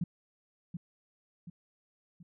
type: tone with echo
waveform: sine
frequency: 172.3 Hz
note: F3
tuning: 23 cents flat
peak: -28 dBFS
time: 0.01-0.04 s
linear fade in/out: 5 ms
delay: 730 ms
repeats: 3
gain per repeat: -7 dB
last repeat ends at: 2.23 s
effects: none